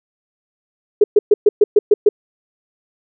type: tone bursts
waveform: sine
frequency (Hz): 416.3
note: G#4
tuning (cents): +4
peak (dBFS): -5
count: 8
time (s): 1.01-2.09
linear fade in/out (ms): 5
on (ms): 30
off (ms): 120
effects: none